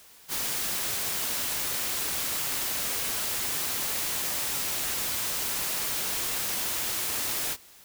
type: noise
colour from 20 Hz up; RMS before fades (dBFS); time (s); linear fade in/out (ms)
white; -30; 0.28-7.57; 50
effects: white hiss -53 dBFS RMS until 7.84 s